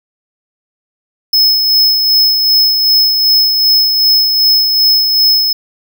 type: tone with tremolo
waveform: square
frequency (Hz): 5190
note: E8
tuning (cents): -28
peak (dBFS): -6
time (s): 1.33-5.53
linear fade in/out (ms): 5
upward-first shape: sine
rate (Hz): 2.6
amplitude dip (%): 40
effects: none